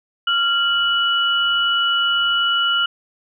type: tone pair together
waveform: sine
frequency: 1389.4 / 2944 Hz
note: F6 / F#7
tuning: -9 / -9 cents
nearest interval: octave + minor second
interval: 1300 cents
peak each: -18 dBFS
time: 0.27-2.86 s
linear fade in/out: 5 ms
effects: none